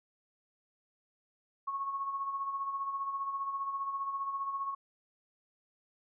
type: tone with tremolo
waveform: sine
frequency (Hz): 1100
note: C#6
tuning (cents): -14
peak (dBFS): -31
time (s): 1.67-4.75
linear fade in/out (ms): 10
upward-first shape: sine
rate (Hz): 15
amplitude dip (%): 50
effects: none